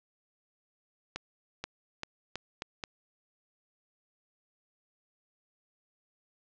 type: accelerating click train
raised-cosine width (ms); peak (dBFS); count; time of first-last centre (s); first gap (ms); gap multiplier
0.2; -18; 6; 1.16-2.838; 480; 0.82
effects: low-pass 6000 Hz 12 dB/octave